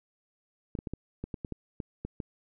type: clicks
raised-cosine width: 3 ms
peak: -22 dBFS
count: 11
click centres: 0.752 / 0.789 / 0.872 / 0.936 / 1.24 / 1.342 / 1.448 / 1.523 / 1.802 / 2.05 / 2.202 s
effects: none